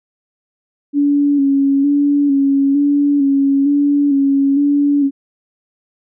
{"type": "tone with vibrato", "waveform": "sine", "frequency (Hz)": 281.5, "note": "C#4", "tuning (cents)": 27, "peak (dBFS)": -10, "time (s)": [0.93, 5.11], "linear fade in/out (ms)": 50, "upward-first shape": "square", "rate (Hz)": 1.1, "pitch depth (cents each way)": 32, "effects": []}